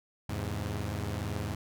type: chord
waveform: sawtooth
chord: E augmented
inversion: none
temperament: equal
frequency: 82.41 / 103.83 / 130.81 Hz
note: E2 / G#2 / B#2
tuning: 0 / 0 / 0 cents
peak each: -33 / -31 / -37 dBFS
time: 0.29-1.55 s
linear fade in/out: 5 ms
effects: none